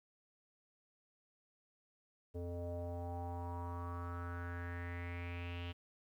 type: tone with low-pass filter sweep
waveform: square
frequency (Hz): 87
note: F2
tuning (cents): -6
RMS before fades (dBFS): -43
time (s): 2.34-5.73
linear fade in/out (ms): 20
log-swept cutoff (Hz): 500 to 3000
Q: 5.6
effects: 12-bit